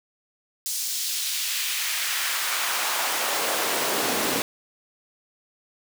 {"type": "noise with high-pass filter sweep", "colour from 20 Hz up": "pink", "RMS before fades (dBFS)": -26, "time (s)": [0.66, 4.42], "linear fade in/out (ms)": 0, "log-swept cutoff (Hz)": [5900, 270], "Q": 1.1, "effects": []}